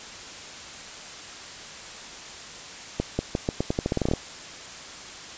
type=accelerating click train; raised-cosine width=2 ms; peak=-10 dBFS; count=15; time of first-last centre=3-4.136 s; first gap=190 ms; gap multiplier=0.85; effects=white hiss -40 dBFS RMS until 5.37 s + resampled to 16000 Hz